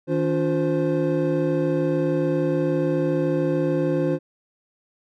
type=tone cluster; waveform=triangle; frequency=157.7 / 287.4 / 354.3 / 520 Hz; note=D#3 / D4 / F4 / C5; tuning=+24 / -37 / +25 / -11 cents; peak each=-23 dBFS; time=0.07-4.19 s; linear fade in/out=50 ms; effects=none